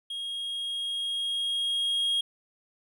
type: tone with level ramp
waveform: triangle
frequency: 3267 Hz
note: G#7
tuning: 29 cents flat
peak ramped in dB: -31 to -22 dBFS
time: 0.1-2.21 s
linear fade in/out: 5 ms
effects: none